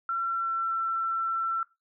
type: tone with pitch glide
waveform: sine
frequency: 1357 to 1343.7 Hz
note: E6 to E6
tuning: +50 to +33 cents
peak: -26 dBFS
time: 0.09-1.63 s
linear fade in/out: 2 ms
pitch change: -17 cents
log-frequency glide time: 0.26-0.75 s
effects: noise-tail reverb RT60 0.2 s tail -18 dB re dry